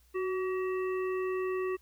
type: harmonic tone with a mistuned harmonic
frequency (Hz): 380.1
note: F#4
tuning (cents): +47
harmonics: 1 / 3 / 5 / 7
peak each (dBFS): -30 / -40 / -44 / -47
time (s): 0.14-1.77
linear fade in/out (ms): 20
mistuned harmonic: 1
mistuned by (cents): -39
effects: added 60 Hz sine -62 dBFS peak until 1.81 s + white hiss -68 dBFS RMS until 1.81 s